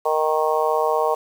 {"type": "harmonic tone", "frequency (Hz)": 155.56, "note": "D#3", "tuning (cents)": 0, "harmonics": [3, 4, 5, 6, 7], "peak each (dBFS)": [-22, -23, -24, -25, -25], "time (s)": [0.05, 1.15], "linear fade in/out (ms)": 10, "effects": ["7-bit"]}